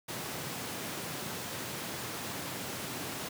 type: high-pass noise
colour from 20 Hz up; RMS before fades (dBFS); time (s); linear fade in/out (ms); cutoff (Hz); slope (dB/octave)
pink; -39; 0.08-3.29; 10; 110; 24
effects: none